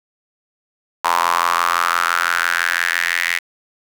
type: tone with high-pass filter sweep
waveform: sawtooth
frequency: 85.9 Hz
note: F2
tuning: 28 cents flat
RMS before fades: -18 dBFS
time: 1.04-3.39 s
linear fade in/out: 10 ms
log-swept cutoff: 970 to 2000 Hz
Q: 5.1
effects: 7-bit